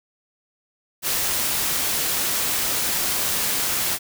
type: noise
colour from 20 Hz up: white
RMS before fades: -23 dBFS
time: 1.02-3.99 s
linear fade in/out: 50 ms
effects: none